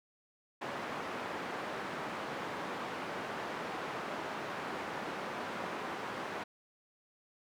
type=band-pass noise; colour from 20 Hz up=white; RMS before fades=-40 dBFS; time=0.61-6.44 s; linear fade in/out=10 ms; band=180 to 1300 Hz; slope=12 dB/octave; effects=none